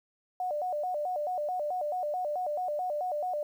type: tone with vibrato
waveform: sine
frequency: 659.3 Hz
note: E5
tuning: in tune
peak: -29 dBFS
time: 0.4-3.43 s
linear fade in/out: 2 ms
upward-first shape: square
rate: 4.6 Hz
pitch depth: 180 cents each way
effects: 10-bit